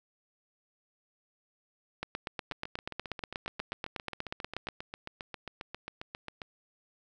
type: two click trains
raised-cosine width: 0.3 ms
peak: -18 / -23 dBFS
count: 23 / 30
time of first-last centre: 2.03-4.687 / 2.52-6.418 s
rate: 8.28 / 7.44 Hz
effects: none